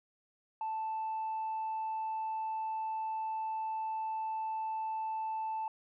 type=tone; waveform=sine; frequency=880 Hz; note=A5; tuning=in tune; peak=-32 dBFS; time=0.61-5.68 s; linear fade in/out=2 ms; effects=tanh soft clip ceiling -31 dBFS